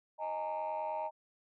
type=chord; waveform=sine; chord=D# suspended fourth; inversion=none; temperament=equal with one note detuned; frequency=622.3 / 830.6 / 920 Hz; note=D#5 / G#5 / A#5; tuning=0 / 0 / -23 cents; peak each=-37 / -39 / -36 dBFS; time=0.18-1.11 s; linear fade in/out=50 ms; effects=tanh soft clip ceiling -30 dBFS